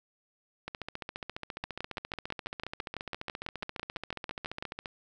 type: two click trains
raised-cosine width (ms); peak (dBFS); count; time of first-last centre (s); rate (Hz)
0.3; -19 / -21; 19 / 62; 1.64-4.625 / 0.68-4.858; 6.03 / 14.6
effects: none